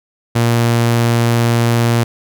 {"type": "tone", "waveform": "sawtooth", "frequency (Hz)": 117.5, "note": "A#2", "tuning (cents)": 14, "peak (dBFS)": -7, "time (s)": [0.35, 2.04], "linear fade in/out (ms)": 10, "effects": []}